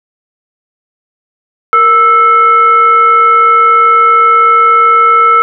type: tone with frequency modulation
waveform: sine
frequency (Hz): 1318.5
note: E6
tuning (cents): 0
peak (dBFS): -3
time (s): 1.73-5.42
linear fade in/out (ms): 0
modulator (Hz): 852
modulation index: 0.44
effects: none

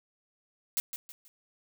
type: noise with echo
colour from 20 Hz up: blue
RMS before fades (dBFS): -29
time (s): 0.77-0.8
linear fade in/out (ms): 0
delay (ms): 160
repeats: 3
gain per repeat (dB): -9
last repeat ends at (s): 1.28
effects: none

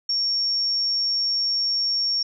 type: tone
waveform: sine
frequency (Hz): 5510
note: F8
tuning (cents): -24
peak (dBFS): -20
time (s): 0.09-2.23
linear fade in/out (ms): 5
effects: none

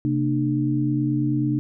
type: tone cluster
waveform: sine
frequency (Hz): 132.2 / 230.2 / 299.5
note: C3 / A#3 / D4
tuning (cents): +18 / -22 / +34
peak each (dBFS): -23 / -28 / -22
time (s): 0.05-1.59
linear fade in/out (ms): 0
effects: none

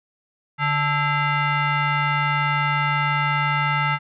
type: tone with frequency modulation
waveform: sine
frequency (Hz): 587.3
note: D5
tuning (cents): 0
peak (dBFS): -18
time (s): 0.58-3.99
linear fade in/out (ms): 50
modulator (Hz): 733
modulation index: 2.5
effects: none

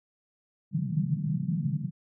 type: band-pass noise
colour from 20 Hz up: white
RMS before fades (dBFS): -29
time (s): 0.71-1.91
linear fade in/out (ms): 50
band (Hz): 140 to 180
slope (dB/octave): 48
effects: none

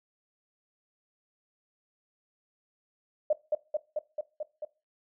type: tone with echo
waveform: sine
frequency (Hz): 607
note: D#5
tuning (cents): -43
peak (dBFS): -21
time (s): 3.3-3.33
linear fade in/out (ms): 5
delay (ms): 220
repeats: 6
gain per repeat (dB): -2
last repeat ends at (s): 4.65
effects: noise-tail reverb RT60 0.3 s tail -19 dB re dry

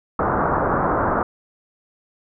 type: low-pass noise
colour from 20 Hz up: white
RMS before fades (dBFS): -20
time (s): 0.19-1.23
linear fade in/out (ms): 2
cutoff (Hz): 1400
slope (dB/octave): 48
effects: none

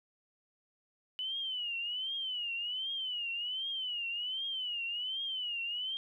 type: tone with vibrato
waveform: sine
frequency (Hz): 2977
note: F#7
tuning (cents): +10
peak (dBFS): -34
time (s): 1.19-5.97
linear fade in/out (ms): 0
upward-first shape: triangle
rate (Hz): 1.3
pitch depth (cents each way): 160
effects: 12-bit

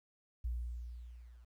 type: tone with level ramp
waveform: sine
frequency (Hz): 59.5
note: A#1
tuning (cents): +36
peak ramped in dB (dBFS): -33 to -55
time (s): 0.44-1.45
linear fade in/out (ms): 10
effects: 12-bit

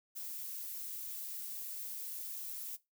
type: noise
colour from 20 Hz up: violet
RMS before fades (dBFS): -43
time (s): 0.15-2.77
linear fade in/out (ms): 20
effects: noise-tail reverb RT60 0.2 s tail -18 dB re dry

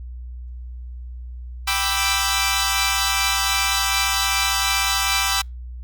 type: chord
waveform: 10% pulse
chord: E minor seventh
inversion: first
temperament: equal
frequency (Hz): 784 / 987.8 / 1174.7 / 1318.5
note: G5 / B5 / D6 / E6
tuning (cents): 0 / 0 / 0 / 0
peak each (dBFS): -16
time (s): 1.67-5.42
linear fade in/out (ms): 10
effects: added 61 Hz sine -31 dBFS peak until 5.83 s + Opus 48 kbps

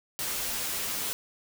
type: noise with comb filter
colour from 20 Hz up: white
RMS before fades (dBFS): -32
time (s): 0.19-1.13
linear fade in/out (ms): 0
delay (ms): 11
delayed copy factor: -0.75
effects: none

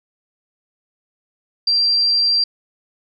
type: tone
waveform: sine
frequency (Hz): 4722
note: D8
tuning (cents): +9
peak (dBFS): -13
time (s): 1.67-2.44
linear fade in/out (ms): 5
effects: none

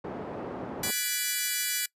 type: band-pass noise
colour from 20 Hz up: pink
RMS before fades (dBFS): -37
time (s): 0.04-0.91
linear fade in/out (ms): 5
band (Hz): 190 to 810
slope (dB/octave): 12
type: chord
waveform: 5% pulse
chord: G# half-diminished seventh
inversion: third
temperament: equal with one note detuned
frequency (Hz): 1480 / 1695.1 / 1975.5 / 2349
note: F#6 / G#6 / B6 / D7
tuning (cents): 0 / +35 / 0 / 0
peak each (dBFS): -22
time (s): 0.83-1.86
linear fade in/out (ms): 5
effects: noise-tail reverb RT60 0.1 s tail -22 dB re dry + resampled to 32000 Hz

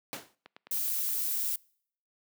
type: noise with exponential decay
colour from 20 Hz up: pink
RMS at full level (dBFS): -34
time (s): 0.13-0.35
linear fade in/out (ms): 0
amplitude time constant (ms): 46
type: click train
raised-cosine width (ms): 0.3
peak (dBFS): -31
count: 7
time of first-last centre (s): 0.46-1.09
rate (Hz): 9.53
type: noise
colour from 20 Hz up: violet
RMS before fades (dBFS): -31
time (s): 0.71-1.56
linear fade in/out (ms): 5
effects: noise-tail reverb RT60 0.6 s tail -26 dB re dry + high-pass 200 Hz 12 dB/octave

